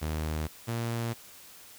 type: tone pair in turn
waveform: sawtooth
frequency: 77.78 / 116.54 Hz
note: D#2 / A#2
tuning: 0 / 0 cents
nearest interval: perfect fifth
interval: 700 cents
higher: second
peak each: -26 / -26 dBFS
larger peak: neither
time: 0.01-0.48 / 0.67-1.14 s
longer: neither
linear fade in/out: 20 ms
effects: white hiss -51 dBFS RMS until 1.78 s